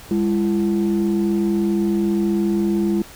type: tone pair together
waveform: sine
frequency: 203.1 / 338 Hz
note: G#3 / E4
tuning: -38 / +43 cents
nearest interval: major sixth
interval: 881 cents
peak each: -17 / -18 dBFS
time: 0.11-3.02 s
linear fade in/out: 2 ms
effects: tanh soft clip ceiling -12 dBFS + pink hiss -41 dBFS RMS until 3.15 s